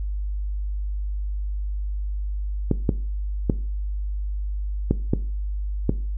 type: clicks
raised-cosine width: 3 ms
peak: -5 dBFS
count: 6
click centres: 2.713 / 2.892 / 3.498 / 4.91 / 5.135 / 5.894 s
effects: noise-tail reverb RT60 0.4 s tail -17 dB re dry + added 50 Hz sine -24 dBFS peak until 6.17 s